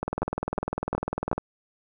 two click trains, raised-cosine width 1 ms, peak -14 / -13 dBFS, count 4 / 28, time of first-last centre 0.22-1.315 / 0.03-1.38 s, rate 2.74 / 20 Hz, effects none

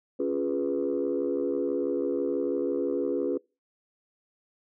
sine chord, C# dominant seventh, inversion none, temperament equal, 277.2 / 349.2 / 415.3 / 493.9 Hz, C#4 / E#4 / G#4 / B4, 0 / 0 / 0 / 0 cents, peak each -30 dBFS, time 0.19-3.38 s, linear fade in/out 10 ms, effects noise-tail reverb RT60 0.3 s tail -26 dB re dry + tanh soft clip ceiling -18 dBFS

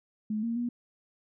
sine tone with pitch steps, 214.2 / 231.6 / 240.4 Hz, A3 / A#3 / B3, -46 / -11 / -46 cents, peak -28 dBFS, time 0.3-0.69 s, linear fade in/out 5 ms, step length 130 ms, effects none

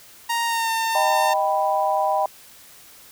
sawtooth tone with pitch glide, 932.3 to 904.2 Hz, A#5 to A5, 0 to +47 cents, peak -17 dBFS, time 0.29-1.34 s, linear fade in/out 10 ms, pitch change -53 cents, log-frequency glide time 0.45-0.71 s
sine chord, Eb augmented, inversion none, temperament equal, 622.3 / 784 / 987.8 Hz, Eb5 / G5 / B5, 0 / 0 / 0 cents, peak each -23 / -21 / -24 dBFS, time 0.95-2.26 s, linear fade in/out 2 ms
effects white hiss -47 dBFS RMS until 3.11 s

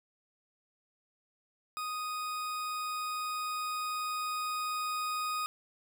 40% pulse tone with level ramp, 1244.5 Hz, D#6, in tune, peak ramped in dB -34 to -31 dBFS, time 1.77-5.46 s, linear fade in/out 0 ms, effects none

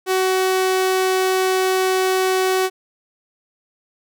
sawtooth tone, 375.2 Hz, F#4, 24 cents sharp, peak -12 dBFS, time 0.06-2.7 s, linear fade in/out 50 ms, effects none

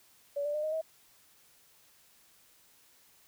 sine tone with pitch steps, 571 / 587.4 / 604.3 / 621.6 / 639.4 Hz, D5 / D5 / D5 / D#5 / D#5, -49 / 0 / +49 / -2 / +47 cents, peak -30 dBFS, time 0.36-0.815 s, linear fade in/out 10 ms, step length 91 ms, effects white hiss -63 dBFS RMS until 3.27 s

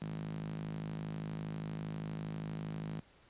sawtooth tone with high-pass filter, 52.5 Hz, G#1, 19 cents sharp, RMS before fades -41 dBFS, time 0.01-3 s, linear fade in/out 5 ms, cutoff 170 Hz, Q 5, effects pink hiss -64 dBFS RMS until 3.29 s + resampled to 8000 Hz

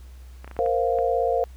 clicks, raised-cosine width 0.5 ms, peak -25 dBFS, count 6, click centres 0.445 / 0.477 / 0.513 / 0.566 / 0.662 / 0.987 s
sine chord, Bb suspended second, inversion none, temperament equal, 466.2 / 523.3 / 698.5 Hz, Bb4 / C5 / F5, 0 / 0 / 0 cents, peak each -24 dBFS, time 0.59-1.44 s, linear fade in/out 0 ms
effects added 63 Hz sine -40 dBFS peak until 1.56 s + pink hiss -57 dBFS RMS until 1.56 s

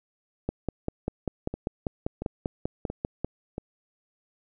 two click trains, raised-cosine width 2 ms, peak -19 / -14 dBFS, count 4 / 15, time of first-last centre 1.54-3.581 / 0.49-3.246 s, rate 1.47 / 5.08 Hz, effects none

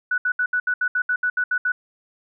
sine tone bursts, 1480 Hz, F#6, in tune, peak -18 dBFS, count 12, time 0.11-1.72 s, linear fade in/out 5 ms, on 70 ms, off 70 ms, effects none

